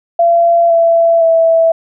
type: tone with pitch steps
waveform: sine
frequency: 681 / 669.3 / 657.8 Hz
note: F5 / E5 / E5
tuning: -44 / +26 / -4 cents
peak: -6 dBFS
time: 0.19-1.72 s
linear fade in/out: 5 ms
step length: 510 ms
effects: none